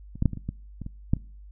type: clicks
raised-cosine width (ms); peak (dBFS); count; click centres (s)
5; -26 / -11 / -7 / -20 / -23 / -17 / -22 / -23 / -8 / -28; 10; 0.156 / 0.224 / 0.257 / 0.333 / 0.373 / 0.49 / 0.817 / 0.864 / 1.135 / 1.167
effects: noise-tail reverb RT60 0.5 s tail -25 dB re dry + added 50 Hz sine -43 dBFS peak until 1.51 s